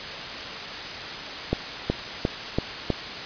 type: accelerating click train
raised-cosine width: 2 ms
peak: -8 dBFS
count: 5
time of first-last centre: 1.53-2.903 s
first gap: 370 ms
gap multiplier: 0.95
effects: white hiss -33 dBFS RMS until 3.25 s + resampled to 11025 Hz